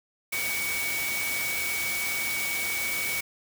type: tone in noise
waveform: sine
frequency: 2253 Hz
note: C#7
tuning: 28 cents sharp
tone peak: -29 dBFS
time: 0.32-3.21 s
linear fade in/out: 10 ms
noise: white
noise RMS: -32 dBFS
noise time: 0.32-3.21 s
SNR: 0 dB
effects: none